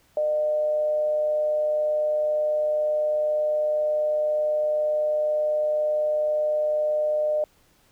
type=tone with amplitude modulation; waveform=sine; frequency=606 Hz; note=D#5; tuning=46 cents flat; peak=-19 dBFS; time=0.17-7.44 s; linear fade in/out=2 ms; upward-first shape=sine; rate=142 Hz; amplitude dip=30%; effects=pink hiss -61 dBFS RMS until 7.91 s